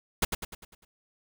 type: noise with echo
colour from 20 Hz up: pink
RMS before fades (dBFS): -24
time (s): 0.22-0.25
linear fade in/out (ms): 5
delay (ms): 100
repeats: 6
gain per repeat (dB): -6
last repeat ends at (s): 0.85
effects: none